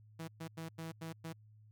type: tone bursts at uneven times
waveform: sawtooth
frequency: 163 Hz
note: E3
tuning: 19 cents flat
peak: -38 dBFS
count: 6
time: 0.19-0.28 / 0.4-0.48 / 0.57-0.69 / 0.78-0.92 / 1.01-1.13 / 1.24-1.33 s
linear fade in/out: 10 ms
effects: added 107 Hz sine -58 dBFS peak until 1.71 s